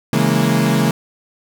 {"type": "chord", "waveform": "35% pulse", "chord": "A# half-diminished seventh", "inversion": "first", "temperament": "equal", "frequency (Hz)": [138.59, 164.81, 207.7, 233.1], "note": ["C#3", "E3", "G#3", "A#3"], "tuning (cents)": [0, 0, 0, 0], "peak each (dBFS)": -17, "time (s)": [0.13, 0.91], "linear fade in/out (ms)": 2, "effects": []}